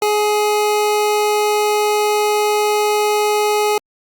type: tone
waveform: 25% pulse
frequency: 419.8 Hz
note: G#4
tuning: 19 cents sharp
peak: -10 dBFS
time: 0.02-3.78 s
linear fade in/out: 2 ms
effects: Opus 48 kbps